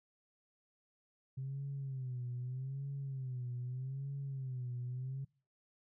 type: tone with vibrato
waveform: sine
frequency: 130.81 Hz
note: C3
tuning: in tune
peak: -37 dBFS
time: 1.37-5.25 s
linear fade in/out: 10 ms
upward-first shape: sine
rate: 0.81 Hz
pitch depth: 110 cents each way
effects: noise-tail reverb RT60 0.4 s tail -25 dB re dry + tanh soft clip ceiling -34 dBFS